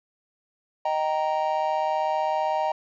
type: chord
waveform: triangle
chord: Eb major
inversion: none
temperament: just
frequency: 622.3 / 777.8 / 933.4 Hz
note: Eb5 / G5 / Bb5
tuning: 0 / -14 / +2 cents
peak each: -25 dBFS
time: 0.85-2.72 s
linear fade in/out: 5 ms
effects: resampled to 16000 Hz